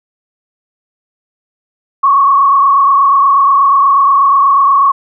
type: tone with frequency modulation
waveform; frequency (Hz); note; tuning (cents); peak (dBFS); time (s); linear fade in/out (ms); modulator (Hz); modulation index
sine; 1108.7; C#6; 0; -5; 2.03-4.92; 10; 28.3; 1.3
effects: none